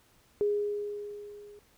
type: tone with level ramp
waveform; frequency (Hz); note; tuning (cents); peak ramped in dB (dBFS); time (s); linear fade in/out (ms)
sine; 412.7; G#4; -11; -23 to -48; 0.41-1.59; 0
effects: pink hiss -64 dBFS RMS until 1.77 s